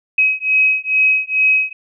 sine beating tone pair, 2541 / 2543.3 Hz, D#7 / D#7, +36 / +37 cents, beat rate 2.3 Hz, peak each -15 dBFS, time 0.18-1.73 s, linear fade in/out 5 ms, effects none

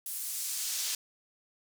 brown noise with high-pass filter sweep, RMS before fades -35 dBFS, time 0.06-0.95 s, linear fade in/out 2 ms, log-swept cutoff 11000 to 4900 Hz, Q 0.99, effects none

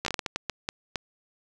slowing click train, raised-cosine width 0.2 ms, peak -11 dBFS, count 11, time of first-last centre 0.05-0.958 s, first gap 13 ms, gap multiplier 1.4, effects none

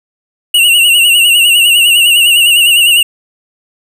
square tone with vibrato, 2820 Hz, F7, 16 cents sharp, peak -5 dBFS, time 0.54-3.03 s, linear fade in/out 5 ms, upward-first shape sine, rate 9.9 Hz, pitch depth 74 cents each way, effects none

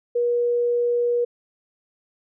sine tone, 480.1 Hz, B4, 49 cents flat, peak -18 dBFS, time 0.15-1.25 s, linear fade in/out 10 ms, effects none

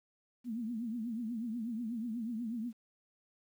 sine tone with vibrato, 230 Hz, A#3, 23 cents flat, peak -35 dBFS, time 0.44-2.73 s, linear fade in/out 50 ms, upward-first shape triangle, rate 8.2 Hz, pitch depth 150 cents each way, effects 11-bit

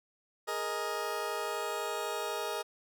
20% pulse chord, Ab suspended second, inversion none, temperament just, 415.3 / 467.2 / 623 Hz, Ab4 / Bb4 / Eb5, 0 / +4 / +2 cents, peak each -33 dBFS, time 0.47-2.63 s, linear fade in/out 20 ms, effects none

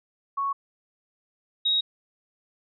sine tone pair in turn, 1108.7 / 3788 Hz, C#6 / A#7, 0 / +27 cents, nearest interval octave + major sixth, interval 2127 cents, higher second, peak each -24 / -20 dBFS, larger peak second, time 0.37-0.53 / 1.65-1.81 s, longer neither, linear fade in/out 10 ms, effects none

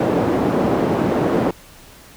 white band-pass noise, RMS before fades -18 dBFS, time 0-1.51 s, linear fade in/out 5 ms, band 150 to 450 Hz, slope 12 dB/octave, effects pink hiss -44 dBFS RMS until 2.16 s

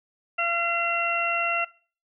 harmonic tone, 683 Hz, F5, 39 cents flat, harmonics 1 / 2 / 3 / 4, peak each -30 / -27 / -31 / -25 dBFS, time 0.38-1.65 s, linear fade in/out 10 ms, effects noise-tail reverb RT60 0.4 s tail -21 dB re dry

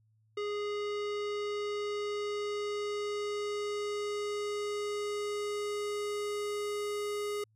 square tone with low-pass filter sweep, 413.6 Hz, G#4, 7 cents flat, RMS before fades -35 dBFS, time 0.37-7.44 s, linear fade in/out 5 ms, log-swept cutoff 3900 to 12000 Hz, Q 0.95, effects added 109 Hz sine -66 dBFS peak until 7.55 s

